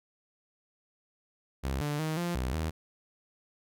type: tone with pitch steps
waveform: sawtooth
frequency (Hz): 67.1 / 147.1 / 157 / 173.6 / 63.1 / 79.5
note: C2 / D3 / D#3 / F3 / B1 / D#2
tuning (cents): +44 / +3 / +16 / -10 / +38 / +38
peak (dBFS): -26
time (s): 1.63-2.71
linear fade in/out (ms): 20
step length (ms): 180
effects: none